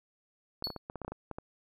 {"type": "clicks", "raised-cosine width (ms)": 1, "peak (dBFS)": -25, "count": 12, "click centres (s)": [0.624, 0.671, 0.703, 0.763, 0.899, 0.957, 1.017, 1.048, 1.08, 1.12, 1.313, 1.385]}
{"type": "tone with exponential decay", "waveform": "triangle", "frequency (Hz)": 4400, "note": "C#8", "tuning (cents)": -14, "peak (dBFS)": -27, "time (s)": [0.64, 0.78], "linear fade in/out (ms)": 2, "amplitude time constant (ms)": 30}
{"effects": []}